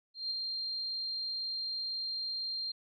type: tone with ADSR envelope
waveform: sine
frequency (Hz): 4186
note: C8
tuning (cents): 0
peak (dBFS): -31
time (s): 0.14-2.72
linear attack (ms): 170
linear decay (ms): 6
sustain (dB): -3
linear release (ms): 9
effects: none